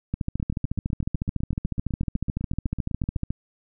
two click trains, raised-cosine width 5 ms, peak -13 / -18 dBFS, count 45 / 23, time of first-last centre 0.14-3.305 / 0.4-3.164 s, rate 13.9 / 7.96 Hz, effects none

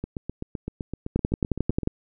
two click trains, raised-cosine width 3 ms, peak -17 / -9 dBFS, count 15 / 9, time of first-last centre 0.04-1.833 / 1.16-1.874 s, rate 7.81 / 11.2 Hz, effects none

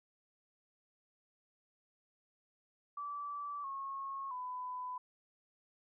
sine tone with pitch steps, 1158 / 1091 / 1001 Hz, D6 / C#6 / B5, -25 / -28 / +23 cents, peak -39 dBFS, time 2.97-4.98 s, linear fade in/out 5 ms, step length 670 ms, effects none

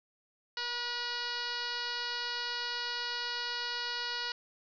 sine tone with frequency modulation, 2900 Hz, F#7, 35 cents flat, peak -33 dBFS, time 0.57-4.32 s, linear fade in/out 2 ms, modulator 484 Hz, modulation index 4.2, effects none

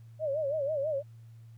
sine tone with vibrato, 587.3 Hz, D5, in tune, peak -28 dBFS, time 0.19-1.03 s, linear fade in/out 50 ms, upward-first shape sine, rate 6.1 Hz, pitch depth 140 cents each way, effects added 114 Hz sine -48 dBFS peak until 1.57 s + pink hiss -71 dBFS RMS until 1.57 s

